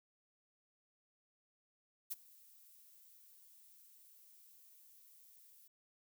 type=noise with ADSR envelope; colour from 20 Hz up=violet; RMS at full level=-39 dBFS; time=2.1-5.68 s; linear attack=19 ms; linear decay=26 ms; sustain=-24 dB; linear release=8 ms; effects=none